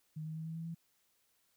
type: tone with pitch steps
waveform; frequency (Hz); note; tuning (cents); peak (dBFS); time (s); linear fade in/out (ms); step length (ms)
sine; 155.56 / 157.64 / 159.75 / 161.89 / 164.05 / 166.24; D#3 / D#3 / D#3 / E3 / E3 / E3; 0 / +23 / +46 / -31 / -8 / +15; -39; 0.16-0.748; 10; 98
effects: white hiss -75 dBFS RMS until 1.56 s